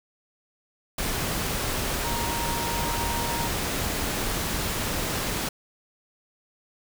sine tone in noise, 935 Hz, A#5, 5 cents sharp, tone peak -31 dBFS, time 2.04-3.48 s, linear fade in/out 5 ms, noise pink, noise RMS -28 dBFS, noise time 0.98-5.49 s, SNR -6 dB, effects none

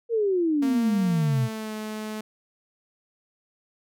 sine exponential sweep, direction down, 475.7 to 119.5 Hz, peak -20 dBFS, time 0.09-1.49 s, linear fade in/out 50 ms
sawtooth tone with pitch glide, 230.9 to 215.4 Hz, A#3 to A3, -16 to -37 cents, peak -27 dBFS, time 0.62-2.21 s, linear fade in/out 5 ms, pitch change -121 cents, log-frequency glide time 1.05-1.74 s
effects none

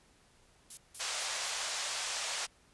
violet noise bursts, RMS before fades -41 dBFS, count 4, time 0.7-1.502 s, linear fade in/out 5 ms, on 73 ms, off 170 ms
white band-pass noise, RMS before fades -37 dBFS, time 0.99-2.47 s, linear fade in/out 20 ms, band 560 to 7800 Hz, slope 24 dB/octave
effects pink hiss -65 dBFS RMS until 2.73 s + resampled to 24000 Hz

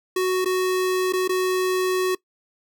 square tone with dropouts, 370.3 Hz, F#4, 1 cent sharp, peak -20 dBFS, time 0.16-2.15 s, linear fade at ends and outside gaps 5 ms, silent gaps 0.447-0.457 / 1.125-1.134 / 1.278-1.292 s, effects noise-tail reverb RT60 0.1 s tail -21 dB re dry

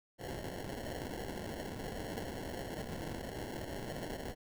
white noise with sample-and-hold, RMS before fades -42 dBFS, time 0.18-4.35 s, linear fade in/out 50 ms, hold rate 1225 Hz, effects none

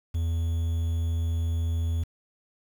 triangle tone with quantisation, 83 Hz, E2, 12 cents sharp, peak -22 dBFS, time 0.14-2.04 s, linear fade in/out 10 ms, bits 8, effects none

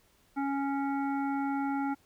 harmonic tone, 277.2 Hz, C#4, in tune, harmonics 1 / 3 / 5 / 7 / 8, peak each -30 / -34 / -40 / -51 / -50 dBFS, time 0.36-1.95 s, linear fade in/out 20 ms, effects pink hiss -66 dBFS RMS until 2.05 s

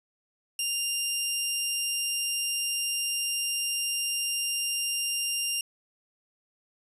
15% pulse tone, 2794 Hz, F7, in tune, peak -20 dBFS, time 0.59-5.61 s, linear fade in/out 2 ms, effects resampled to 32000 Hz

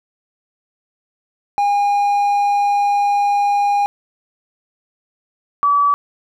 triangle / sine tone pair in turn, 813 / 1147.1 Hz, G#5 / D6, -37 / -41 cents, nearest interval tritone, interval 596 cents, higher second, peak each -11 dBFS, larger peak neither, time 1.58-3.86 / 5.63-5.94 s, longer first, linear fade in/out 0 ms, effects none

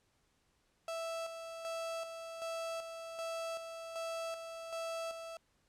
35% pulse tone with tremolo, 659.3 Hz, E5, in tune, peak -36 dBFS, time 0.88-5.37 s, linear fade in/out 2 ms, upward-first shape square, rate 1.3 Hz, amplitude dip 50%, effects pink hiss -75 dBFS RMS until 5.68 s + low-pass 10000 Hz 12 dB/octave

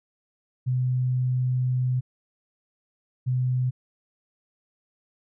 sine tone pair in turn, 126.8 / 126.8 Hz, B2 / B2, +46 / +46 cents, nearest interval unison, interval 0 cents, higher neither, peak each -21 dBFS, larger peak neither, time 0.66-2.01 / 3.26-3.71 s, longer first, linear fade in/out 20 ms, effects none

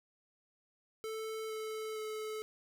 square tone with pitch steps, 440 / 436.2 / 432.4 Hz, A4 / A4 / A4, 0 / -15 / -30 cents, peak -39 dBFS, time 1.04-2.42 s, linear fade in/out 0 ms, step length 460 ms, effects none

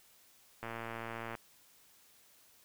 click train, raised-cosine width 0.5 ms, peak -26 dBFS, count 84, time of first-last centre 0.63-1.352 s, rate 115 Hz, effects white hiss -64 dBFS RMS until 2.64 s

